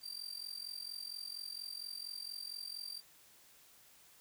40% pulse tone with amplitude modulation, 4699 Hz, D8, in tune, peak -38 dBFS, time 0.01-3.02 s, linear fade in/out 50 ms, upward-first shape sine, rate 44.3 Hz, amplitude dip 85%, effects white hiss -63 dBFS RMS until 4.2 s

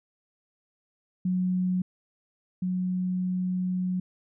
sine tone pair in turn, 183 / 183 Hz, F#3 / F#3, -19 / -19 cents, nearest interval unison, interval 0 cents, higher neither, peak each -23 / -25 dBFS, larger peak first, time 1.25-1.82 / 2.62-4 s, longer second, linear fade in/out 5 ms, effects none

